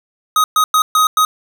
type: tone bursts at uneven times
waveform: square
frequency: 1256 Hz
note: D#6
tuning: 16 cents sharp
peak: -10 dBFS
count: 5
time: 0.36-0.44 / 0.56-0.64 / 0.74-0.82 / 0.95-1.07 / 1.17-1.25 s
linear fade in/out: 2 ms
effects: none